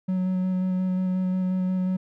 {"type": "tone with vibrato", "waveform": "triangle", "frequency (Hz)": 185, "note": "F#3", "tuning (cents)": 0, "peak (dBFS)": -20, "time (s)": [0.08, 1.97], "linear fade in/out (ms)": 10, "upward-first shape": "square", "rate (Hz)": 5.6, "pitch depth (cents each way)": 10, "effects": []}